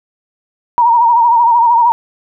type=tone with vibrato; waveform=sine; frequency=940 Hz; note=A#5; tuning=14 cents sharp; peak=-6 dBFS; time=0.78-1.92 s; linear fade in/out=0 ms; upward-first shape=triangle; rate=13 Hz; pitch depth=75 cents each way; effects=none